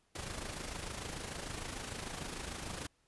pink noise with amplitude modulation, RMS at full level -40 dBFS, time 0.15-2.87 s, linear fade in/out 5 ms, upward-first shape sine, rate 26.7 Hz, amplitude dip 55%, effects pink hiss -74 dBFS RMS until 3.07 s + resampled to 24000 Hz

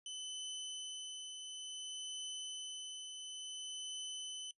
sawtooth tone with tremolo, 3026 Hz, F#7, 38 cents sharp, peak -38 dBFS, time 0.06-4.51 s, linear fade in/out 2 ms, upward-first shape triangle, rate 0.57 Hz, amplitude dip 40%, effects noise-tail reverb RT60 0.1 s tail -21 dB re dry + resampled to 24000 Hz

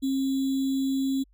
sine tone with sample-and-hold, 268.9 Hz, C4, 47 cents sharp, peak -23 dBFS, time 0.02-1.24 s, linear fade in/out 20 ms, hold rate 3675 Hz, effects added 48 Hz sine -57 dBFS peak until 1.33 s

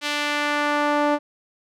sawtooth tone with band-pass filter sweep, 293.7 Hz, D4, in tune, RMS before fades -22 dBFS, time 0.01-1.19 s, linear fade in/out 50 ms, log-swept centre 3300 to 710 Hz, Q 1, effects none

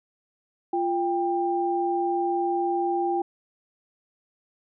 sine tone pair together, 347.2 / 793 Hz, F4 / G5, -10 / +20 cents, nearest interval octave + major second, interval 1430 cents, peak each -25 dBFS, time 0.73-3.22 s, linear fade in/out 5 ms, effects none

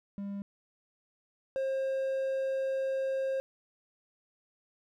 triangle tone pair in turn, 200 / 533.9 Hz, G3 / C5, +35 / +35 cents, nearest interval octave + perfect fourth, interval 1700 cents, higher second, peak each -33 / -27 dBFS, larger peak second, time 0.18-0.42 / 1.56-3.4 s, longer second, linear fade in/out 0 ms, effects none

